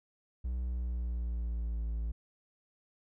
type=tone with pitch glide; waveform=triangle; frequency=61.74 to 56.29 Hz; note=B1 to A1; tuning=0 to +40 cents; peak=-30 dBFS; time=0.44-2.12 s; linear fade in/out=10 ms; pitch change=-160 cents; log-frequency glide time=0.6-1.82 s; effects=none